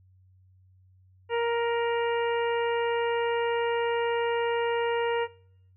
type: harmonic tone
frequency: 468.4 Hz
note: A#4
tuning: 8 cents sharp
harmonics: 1 / 2 / 3 / 4 / 5 / 6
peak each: -25 / -31 / -38 / -37 / -41 / -39 dBFS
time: 1.29-5.28 s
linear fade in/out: 50 ms
effects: noise-tail reverb RT60 0.8 s tail -25 dB re dry + added 93 Hz sine -56 dBFS peak until 5.76 s